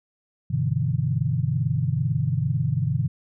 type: chord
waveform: sine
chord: E minor seventh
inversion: first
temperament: equal with one note detuned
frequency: 98 / 124.47 / 146.83 / 164.81 Hz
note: G2 / B2 / D3 / E3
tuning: 0 / +14 / 0 / 0 cents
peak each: -29 / -24 / -25 / -29 dBFS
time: 0.5-3.08 s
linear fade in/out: 10 ms
effects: none